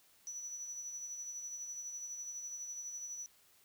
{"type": "tone with tremolo", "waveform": "sine", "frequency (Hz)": 5920, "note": "F#8", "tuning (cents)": 0, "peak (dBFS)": -38, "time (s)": [0.27, 3.26], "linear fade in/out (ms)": 0, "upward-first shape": "sine", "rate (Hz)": 12, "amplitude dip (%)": 50, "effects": ["tanh soft clip ceiling -39 dBFS", "white hiss -67 dBFS RMS until 3.64 s"]}